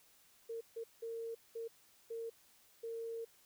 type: tone bursts at uneven times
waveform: sine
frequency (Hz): 457.7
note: A#4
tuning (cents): -32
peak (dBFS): -40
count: 6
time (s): 0.49-0.61 / 0.76-0.84 / 1.02-1.35 / 1.55-1.68 / 2.1-2.3 / 2.83-3.25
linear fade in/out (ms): 10
effects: white hiss -67 dBFS RMS until 3.45 s